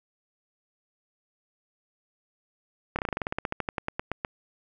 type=slowing click train; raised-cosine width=0.5 ms; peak=-13 dBFS; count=20; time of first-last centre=2.96-4.249 s; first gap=28 ms; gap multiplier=1.09; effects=none